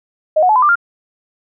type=tone with pitch steps; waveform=sine; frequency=622 / 731.2 / 859.5 / 1010.4 / 1187.8 / 1396.3 Hz; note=D#5 / F#5 / A5 / B5 / D6 / F6; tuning=-1 / -21 / -41 / +39 / +19 / -1 cents; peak=-8 dBFS; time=0.36-0.756 s; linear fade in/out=10 ms; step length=66 ms; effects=none